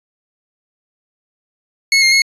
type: tone with pitch steps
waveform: 25% pulse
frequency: 2186 / 2125 / 2172 Hz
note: C#7 / C7 / C#7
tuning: -25 / +26 / -36 cents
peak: -5 dBFS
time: 1.92-2.22 s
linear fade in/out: 2 ms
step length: 100 ms
effects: resampled to 24000 Hz